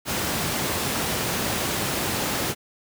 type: high-pass noise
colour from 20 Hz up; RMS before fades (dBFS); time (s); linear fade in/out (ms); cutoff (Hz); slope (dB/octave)
pink; -26; 0.05-2.55; 50; 100; 12
effects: none